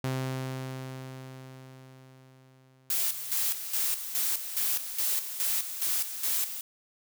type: tone with exponential decay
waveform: sawtooth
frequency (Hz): 130.81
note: C3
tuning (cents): 0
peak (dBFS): -24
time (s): 0.04-3.59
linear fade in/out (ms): 2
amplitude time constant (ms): 770
type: noise with tremolo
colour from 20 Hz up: blue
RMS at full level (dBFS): -28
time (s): 2.9-6.61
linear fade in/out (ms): 2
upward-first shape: square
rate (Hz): 2.4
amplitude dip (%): 65
effects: none